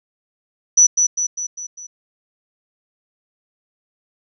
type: tone with echo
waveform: sine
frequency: 5930 Hz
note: F#8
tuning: 3 cents sharp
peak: -7 dBFS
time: 0.77-0.87 s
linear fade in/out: 10 ms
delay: 200 ms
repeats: 5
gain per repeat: -5 dB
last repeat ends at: 1.87 s
effects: none